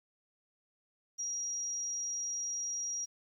sine tone, 5710 Hz, F8, 37 cents sharp, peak -34 dBFS, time 1.18-3.06 s, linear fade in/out 20 ms, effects 11-bit

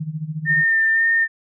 sine tone with tremolo, 155.56 Hz, D#3, in tune, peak -21 dBFS, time 0-0.64 s, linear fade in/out 10 ms, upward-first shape sine, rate 14 Hz, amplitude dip 80%
sine tone with vibrato, 1810 Hz, A6, 48 cents sharp, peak -14 dBFS, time 0.45-1.28 s, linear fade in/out 50 ms, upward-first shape sine, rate 1.9 Hz, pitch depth 17 cents each way
effects none

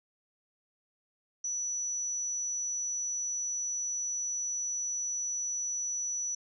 sine tone, 5920 Hz, F#8, in tune, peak -31 dBFS, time 1.44-6.35 s, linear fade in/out 5 ms, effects none

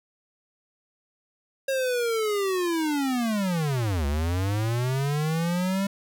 square linear two-way sweep, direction down then up, 544 to 69 to 199.4 Hz, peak -24 dBFS, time 1.68-5.87 s, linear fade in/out 5 ms, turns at 4.06 s, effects none

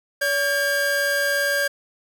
45% pulse tone pair together, 569 / 1609.4 Hz, C#5 / G6, +45 / +45 cents, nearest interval octave + tritone, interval 1800 cents, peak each -24 / -21 dBFS, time 0.21-1.68 s, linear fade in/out 10 ms, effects none

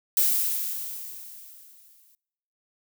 violet noise with exponential decay, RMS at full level -20 dBFS, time 0.17-2.15 s, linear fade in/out 1 ms, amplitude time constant 430 ms, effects noise-tail reverb RT60 1.0 s tail -26 dB re dry

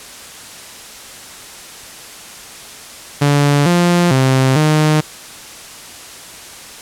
sawtooth tone with pitch steps, 143.8 / 174.7 / 131.8 / 153.6 Hz, D3 / F3 / C3 / D#3, -36 / +1 / +13 / -22 cents, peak -6 dBFS, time 3.21-5.01 s, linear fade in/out 10 ms, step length 450 ms, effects white hiss -34 dBFS RMS until 6.81 s + low-pass 10000 Hz 12 dB/octave

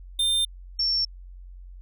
square / sine tone pair in turn, 3600 / 5441 Hz, A7 / F8, +39 / -46 cents, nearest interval perfect fifth, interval 715 cents, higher second, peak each -21 dBFS, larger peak neither, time 0.19-0.45 / 0.79-1.05 s, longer neither, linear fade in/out 5 ms, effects added 45 Hz sine -40 dBFS peak until 1.81 s

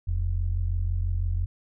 sine tone pair together, 41.28 / 87.31 Hz, E1 / F2, +3 / 0 cents, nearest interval octave + minor second, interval 1297 cents, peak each -26 dBFS, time 0.07-1.46 s, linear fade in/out 10 ms, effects none

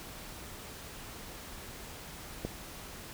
click, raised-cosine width 2 ms, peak -20 dBFS, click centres 2.45 s, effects pink hiss -46 dBFS RMS until 3.13 s

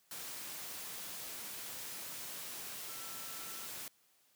sine tone in noise, 1339 Hz, E6, 27 cents sharp, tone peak -55 dBFS, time 2.89-3.66 s, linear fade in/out 2 ms, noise white, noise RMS -45 dBFS, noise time 0.11-3.88 s, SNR -13 dB, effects white hiss -71 dBFS RMS until 4.35 s + high-pass 100 Hz 12 dB/octave

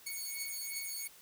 5% pulse beating tone pair, 2217 / 2219.8 Hz, C#7 / C#7, 0 / +2 cents, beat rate 2.8 Hz, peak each -31 dBFS, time 0.06-1.08 s, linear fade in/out 10 ms, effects white hiss -58 dBFS RMS until 1.21 s

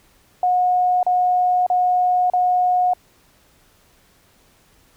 sine tone bursts, 725 Hz, F#5, 35 cents flat, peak -14 dBFS, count 4, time 0.43-2.935 s, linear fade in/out 2 ms, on 600 ms, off 35 ms, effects pink hiss -56 dBFS RMS until 4.96 s

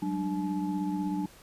sine tone cluster, 186.8 / 203 / 296.7 / 857 Hz, F#3 / G#3 / D4 / A5, +17 / -39 / +18 / -46 cents, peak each -32 / -39 / -31 / -39 dBFS, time 0.02-1.26 s, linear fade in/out 5 ms, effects pink hiss -54 dBFS RMS until 1.42 s + resampled to 32000 Hz

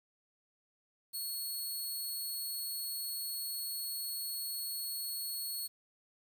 10% pulse tone, 4346 Hz, C#8, 35 cents flat, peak -30 dBFS, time 1.13-5.68 s, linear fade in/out 20 ms, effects 10-bit

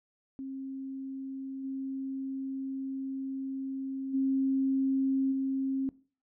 sine tone with level steps, 268 Hz, C4, 42 cents sharp, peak -36 / -33 / -25 / -28 dBFS, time 0.39-5.89 s, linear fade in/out 0 ms, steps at 1.63 / 4.13 / 5.31 s, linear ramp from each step 20 ms, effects noise-tail reverb RT60 0.4 s tail -20 dB re dry

